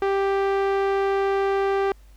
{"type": "tone with low-pass filter", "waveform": "sawtooth", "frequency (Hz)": 392.9, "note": "G4", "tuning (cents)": 4, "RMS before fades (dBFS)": -22, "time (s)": [0.02, 1.92], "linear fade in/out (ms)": 2, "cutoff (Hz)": 2000, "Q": 0.58, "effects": ["added 50 Hz sine -46 dBFS peak until 2.16 s", "pink hiss -60 dBFS RMS until 2.16 s"]}